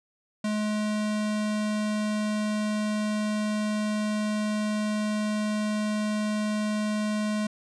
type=tone; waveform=square; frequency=212 Hz; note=G#3; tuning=36 cents sharp; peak=-26 dBFS; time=0.44-7.47 s; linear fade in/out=5 ms; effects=resampled to 22050 Hz